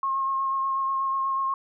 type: tone with vibrato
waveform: sine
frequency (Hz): 1077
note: C6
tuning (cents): +50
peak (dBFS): -23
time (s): 0.03-1.54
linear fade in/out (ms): 2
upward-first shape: sine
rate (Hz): 8.2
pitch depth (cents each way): 16
effects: none